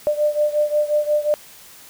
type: beating tone pair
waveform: sine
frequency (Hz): 595 / 600.6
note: D5 / D5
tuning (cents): +22 / +39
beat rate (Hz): 5.6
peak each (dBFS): -18 / -21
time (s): 0.07-1.34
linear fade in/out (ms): 0
effects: white hiss -44 dBFS RMS until 1.89 s